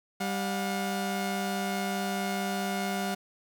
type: tone pair together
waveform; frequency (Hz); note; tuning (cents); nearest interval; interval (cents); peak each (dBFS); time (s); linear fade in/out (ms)
sawtooth; 196 / 719.3; G3 / F#5; 0 / -49; octave + major seventh; 2251; -27 / -29; 0.2-3.15; 10
effects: none